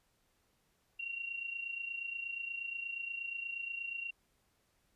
sine tone with amplitude modulation, 2752 Hz, F7, 26 cents flat, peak -35 dBFS, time 0.99-4.11 s, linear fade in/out 10 ms, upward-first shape sine, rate 28.4 Hz, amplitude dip 65%, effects pink hiss -75 dBFS RMS until 4.95 s + resampled to 32000 Hz

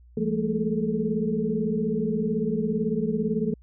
sine tone cluster, 169.5 / 205.5 / 223.6 / 426.7 / 444.5 Hz, E3 / G#3 / A3 / G#4 / A4, +49 / -18 / +28 / +47 / +18 cents, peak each -30 / -30 / -27 / -29 / -33 dBFS, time 0.17-3.54 s, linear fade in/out 5 ms, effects added 60 Hz sine -49 dBFS peak until 3.62 s

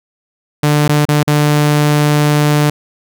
sawtooth tone with dropouts, 148.4 Hz, D3, 18 cents sharp, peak -5 dBFS, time 0.63-2.7 s, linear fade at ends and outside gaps 5 ms, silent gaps 0.88-0.891 / 1.053-1.086 / 1.232-1.275 s, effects none

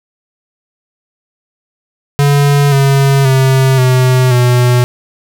square tone with pitch steps, 142.7 / 137.6 / 132.68 / 127.94 / 123.37 Hz, D3 / C#3 / C3 / C3 / B2, -49 / -12 / +25 / -38 / -1 cents, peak -7 dBFS, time 2.19-4.84 s, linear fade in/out 0 ms, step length 530 ms, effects none

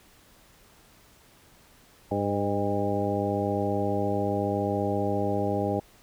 harmonic tone with a mistuned harmonic, 100.8 Hz, G2, 49 cents sharp, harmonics 1 / 2 / 3 / 4 / 5 / 6 / 8, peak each -32 / -32 / -32 / -32 / -32 / -32 / -32 dBFS, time 2.11-5.8 s, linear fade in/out 5 ms, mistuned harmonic 6, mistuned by +21 cents, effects pink hiss -57 dBFS RMS until 6.02 s

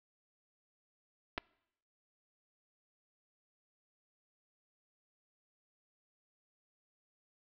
clicks, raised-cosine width 0.3 ms, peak -20 dBFS, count 2, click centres 1.378 / 1.381 s, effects noise-tail reverb RT60 0.8 s tail -24 dB re dry + low-pass 4000 Hz 12 dB/octave

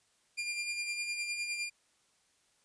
sawtooth tone with tremolo, 2399 Hz, D7, 36 cents sharp, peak -29 dBFS, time 0.37-1.7 s, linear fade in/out 20 ms, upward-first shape sine, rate 9.8 Hz, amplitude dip 45%, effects white hiss -71 dBFS RMS until 2.64 s + resampled to 22050 Hz

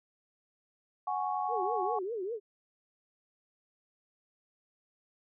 sine chord, F# suspended second, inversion none, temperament equal, 740 / 830.6 / 1108.7 Hz, F#5 / G#5 / C#6, 0 / 0 / 0 cents, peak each -34 / -34 / -36 dBFS, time 1.07-1.99 s, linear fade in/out 5 ms
sine tone with vibrato, 416 Hz, G#4, 3 cents sharp, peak -33 dBFS, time 1.48-2.4 s, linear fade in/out 50 ms, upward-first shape triangle, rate 5 Hz, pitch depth 280 cents each way
effects none

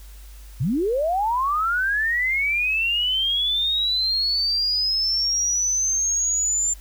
sine linear sweep, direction up, 103.6 to 7250 Hz, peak -19 dBFS, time 0.6-6.74 s, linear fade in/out 10 ms, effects added 50 Hz sine -39 dBFS peak until 6.8 s + white hiss -51 dBFS RMS until 6.8 s

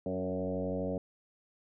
sine tone with frequency modulation, 370 Hz, F#4, in tune, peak -31 dBFS, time 0.06-0.98 s, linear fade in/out 2 ms, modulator 92.4 Hz, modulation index 2.8, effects none

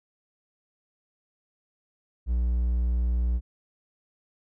triangle tone, 59.9 Hz, A#1, 48 cents sharp, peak -20 dBFS, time 2.26-3.41 s, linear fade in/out 50 ms, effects none

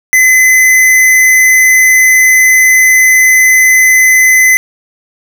square tone, 2031 Hz, B6, 48 cents sharp, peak -4 dBFS, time 0.13-4.57 s, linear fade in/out 0 ms, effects none

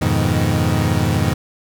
30% pulse chord, F half-diminished seventh, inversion none, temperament equal, 87.31 / 103.83 / 123.47 / 155.56 Hz, F2 / Ab2 / Cb3 / Eb3, 0 / 0 / 0 / 0 cents, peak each -18 dBFS, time 0.01-1.34 s, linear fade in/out 10 ms, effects none

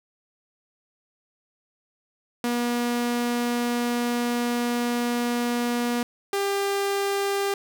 sawtooth tone pair in turn, 240.3 / 398 Hz, B3 / G4, -47 / +26 cents, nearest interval major sixth, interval 873 cents, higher second, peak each -19 / -19 dBFS, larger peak neither, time 2.44-6.03 / 6.33-7.54 s, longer first, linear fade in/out 2 ms, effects none

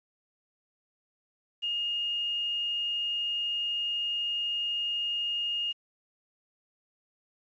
sine tone with quantisation, 2844 Hz, F7, 31 cents sharp, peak -28 dBFS, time 1.62-5.73 s, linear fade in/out 20 ms, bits 9, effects resampled to 16000 Hz

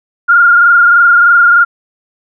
sine tone with frequency modulation, 1409 Hz, F6, 15 cents sharp, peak -3 dBFS, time 0.28-1.65 s, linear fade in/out 20 ms, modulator 23.2 Hz, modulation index 1.4, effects none

